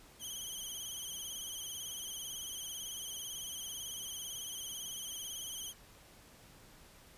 15% pulse tone with vibrato, 3136 Hz, G7, in tune, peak -34 dBFS, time 0.19-5.74 s, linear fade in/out 50 ms, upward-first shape sine, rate 18 Hz, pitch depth 78 cents each way, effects pink hiss -59 dBFS RMS until 7.17 s + resampled to 32000 Hz

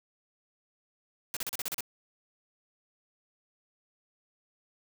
white noise bursts, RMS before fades -34 dBFS, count 8, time 1.34-1.807 s, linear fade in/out 0 ms, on 26 ms, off 37 ms, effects none

